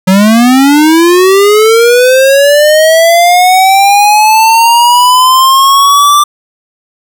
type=linear sweep; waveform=square; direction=up; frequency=182.9 to 1182 Hz; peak=-3 dBFS; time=0.07-6.24 s; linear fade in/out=10 ms; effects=none